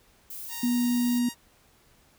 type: noise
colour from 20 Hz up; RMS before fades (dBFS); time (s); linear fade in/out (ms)
violet; -39; 0.3-1.19; 5
type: tone with pitch glide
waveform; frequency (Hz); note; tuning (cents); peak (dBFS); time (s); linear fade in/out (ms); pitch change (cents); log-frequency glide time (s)
5% pulse; 932.3 to 939.9; A#5 to A#5; 0 to +14; -24; 0.48-1.35; 50; +14; 0.63-1.09
type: tone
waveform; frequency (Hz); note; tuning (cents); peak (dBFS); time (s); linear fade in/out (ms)
sine; 243; B3; -28; -22; 0.63-1.29; 5
effects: pink hiss -61 dBFS RMS until 2.18 s